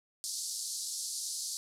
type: band-pass noise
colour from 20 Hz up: pink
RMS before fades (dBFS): -38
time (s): 0.24-1.57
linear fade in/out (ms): 0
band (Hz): 4300 to 11000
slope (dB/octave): 48
effects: none